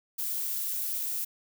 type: noise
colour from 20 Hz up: violet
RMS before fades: -32 dBFS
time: 0.18-1.25 s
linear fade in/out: 10 ms
effects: none